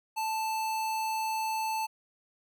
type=tone; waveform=square; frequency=880 Hz; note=A5; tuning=in tune; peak=-30 dBFS; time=0.16-1.87 s; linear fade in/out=20 ms; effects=none